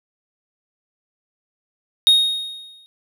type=tone with exponential decay; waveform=triangle; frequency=3729 Hz; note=A#7; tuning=in tune; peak=-6 dBFS; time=2.07-2.86 s; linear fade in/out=0 ms; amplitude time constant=170 ms; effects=none